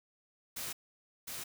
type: noise with echo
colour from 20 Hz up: white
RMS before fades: -40 dBFS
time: 0.56-0.73 s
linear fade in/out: 10 ms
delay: 710 ms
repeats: 1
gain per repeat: -2 dB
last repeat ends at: 1.44 s
effects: none